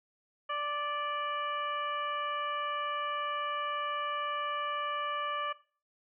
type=harmonic tone with a mistuned harmonic; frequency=587.3 Hz; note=D5; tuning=in tune; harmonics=1 / 2 / 3 / 4 / 5; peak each=-40 / -33 / -42 / -46 / -43 dBFS; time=0.49-5.53 s; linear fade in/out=10 ms; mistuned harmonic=3; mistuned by=-18 cents; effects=noise-tail reverb RT60 0.4 s tail -18 dB re dry